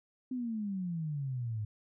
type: exponential sweep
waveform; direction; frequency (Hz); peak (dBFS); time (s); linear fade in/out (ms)
sine; down; 260 to 103.83; -33; 0.31-1.65; 5
effects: none